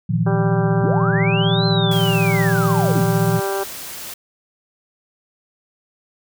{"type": "chord", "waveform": "sine", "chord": "Bb suspended fourth", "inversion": "none", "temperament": "equal with one note detuned", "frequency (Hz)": [116.54, 158.65, 174.61], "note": ["Bb2", "Eb3", "F3"], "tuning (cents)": [0, 34, 0], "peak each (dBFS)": -20, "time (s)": [0.09, 3.4], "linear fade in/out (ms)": 10}
{"type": "harmonic tone", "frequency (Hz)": 196, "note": "G3", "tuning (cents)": 0, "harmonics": [2, 3, 4, 5, 6, 7, 8], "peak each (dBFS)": [-22, -28, -27, -32, -33, -35, -33], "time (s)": [0.26, 3.64], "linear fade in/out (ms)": 10}
{"type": "linear two-way sweep", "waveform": "sine", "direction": "up then down", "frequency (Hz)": [92.5, 4148, 92.5], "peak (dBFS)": -22, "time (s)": [0.81, 3.04], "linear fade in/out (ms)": 5, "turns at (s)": 1.66}
{"type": "noise", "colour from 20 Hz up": "white", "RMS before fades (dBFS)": -32, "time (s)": [1.91, 4.14], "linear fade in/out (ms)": 5}
{"effects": []}